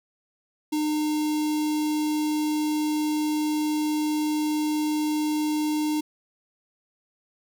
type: tone with notch filter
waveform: square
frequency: 304.1 Hz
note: D#4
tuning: 40 cents flat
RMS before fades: -25 dBFS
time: 0.72-6.01 s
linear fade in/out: 10 ms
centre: 1600 Hz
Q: 0.95
effects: none